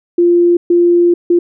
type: tone bursts at uneven times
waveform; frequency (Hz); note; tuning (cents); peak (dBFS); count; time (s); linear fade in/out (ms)
sine; 347.3; F4; -10; -6; 3; 0.18-0.57 / 0.7-1.14 / 1.3-1.39; 5
effects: none